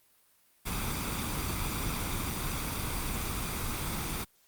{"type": "noise with comb filter", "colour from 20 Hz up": "pink", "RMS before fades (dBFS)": -33, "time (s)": [0.65, 4.25], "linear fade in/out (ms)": 20, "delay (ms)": 0.84, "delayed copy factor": 0.5, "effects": ["white hiss -66 dBFS RMS until 4.47 s", "Opus 32 kbps"]}